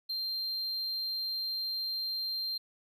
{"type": "tone", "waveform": "triangle", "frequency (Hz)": 4169, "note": "C8", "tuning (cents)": -7, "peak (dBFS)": -31, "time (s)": [0.09, 2.58], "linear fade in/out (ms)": 10, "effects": []}